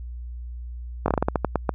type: slowing click train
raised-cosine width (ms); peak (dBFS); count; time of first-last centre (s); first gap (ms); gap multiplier
1; -6; 11; 1.06-1.692; 21; 1.23
effects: added 60 Hz sine -32 dBFS peak until 1.74 s